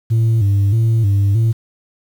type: tone with vibrato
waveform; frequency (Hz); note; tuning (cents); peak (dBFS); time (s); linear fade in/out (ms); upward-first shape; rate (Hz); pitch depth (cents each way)
sine; 106.3; G#2; +41; -8; 0.1-1.53; 20; square; 1.6; 110
effects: tanh soft clip ceiling -10 dBFS + 7-bit